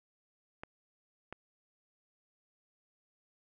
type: clicks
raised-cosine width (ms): 0.5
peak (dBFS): -27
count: 2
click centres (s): 0.635 / 1.326
effects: none